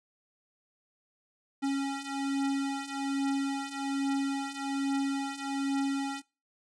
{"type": "beating tone pair", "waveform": "square", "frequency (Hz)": [274.5, 275.7], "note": ["C#4", "C#4"], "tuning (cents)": [-17, -9], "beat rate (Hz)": 1.2, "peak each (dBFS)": [-35, -32], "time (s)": [1.62, 6.22], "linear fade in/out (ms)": 20, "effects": ["noise-tail reverb RT60 0.3 s tail -23 dB re dry", "resampled to 22050 Hz"]}